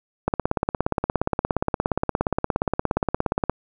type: click train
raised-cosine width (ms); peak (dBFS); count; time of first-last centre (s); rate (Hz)
1; -6; 56; 0.28-3.496; 17.1
effects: none